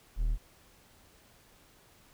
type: tone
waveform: triangle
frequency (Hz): 39.13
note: D#1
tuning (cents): +11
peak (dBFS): -24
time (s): 0.16-0.38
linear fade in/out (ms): 50
effects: pink hiss -61 dBFS RMS until 2.13 s